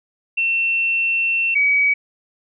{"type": "tone pair in turn", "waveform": "sine", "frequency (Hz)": [2700, 2270], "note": ["E7", "C#7"], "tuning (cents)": [41, 41], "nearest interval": "minor third", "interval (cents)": 300, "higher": "first", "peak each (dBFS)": [-16, -13], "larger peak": "second", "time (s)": [[0.37, 1.55], [1.55, 1.94]], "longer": "first", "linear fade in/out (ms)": 10, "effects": []}